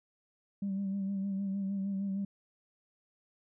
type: tone with vibrato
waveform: sine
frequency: 196 Hz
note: G3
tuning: in tune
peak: -30 dBFS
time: 0.62-2.25 s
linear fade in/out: 5 ms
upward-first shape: sine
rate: 6.5 Hz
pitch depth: 37 cents each way
effects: tanh soft clip ceiling -28 dBFS